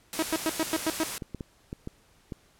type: noise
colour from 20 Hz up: white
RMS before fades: -34 dBFS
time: 0.13-1.18 s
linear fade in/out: 0 ms
type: tone bursts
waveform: sawtooth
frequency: 320 Hz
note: D#4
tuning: 49 cents sharp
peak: -20 dBFS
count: 7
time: 0.19-1.035 s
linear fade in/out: 0 ms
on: 35 ms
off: 100 ms
type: clicks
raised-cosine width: 3 ms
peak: -22 dBFS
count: 6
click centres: 1.222 / 1.347 / 1.408 / 1.729 / 1.874 / 2.322 s
effects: pink hiss -62 dBFS RMS until 2.59 s + low-pass 12000 Hz 12 dB/octave